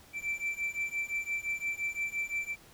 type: beating tone pair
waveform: triangle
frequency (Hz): 2334 / 2339.8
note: D7 / D7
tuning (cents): -11 / -7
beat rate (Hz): 5.8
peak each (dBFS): -34 / -33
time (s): 0.13-2.56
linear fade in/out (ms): 50
effects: pink hiss -57 dBFS RMS until 2.73 s